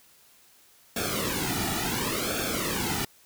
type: noise with flanger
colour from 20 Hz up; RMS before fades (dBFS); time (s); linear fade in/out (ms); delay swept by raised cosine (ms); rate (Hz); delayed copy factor
pink; -29; 0.96-3.05; 5; 1 to 1.92; 0.7; -0.85
effects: white hiss -58 dBFS RMS until 3.25 s